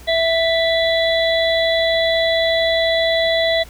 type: harmonic tone with a mistuned harmonic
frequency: 659.3 Hz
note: E5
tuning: in tune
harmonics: 1 / 3 / 5 / 6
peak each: -16 / -21 / -23 / -24 dBFS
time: 0.07-3.64 s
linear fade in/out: 20 ms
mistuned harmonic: 5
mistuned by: +61 cents
effects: added 60 Hz sine -39 dBFS peak until 3.69 s + pink hiss -43 dBFS RMS until 3.69 s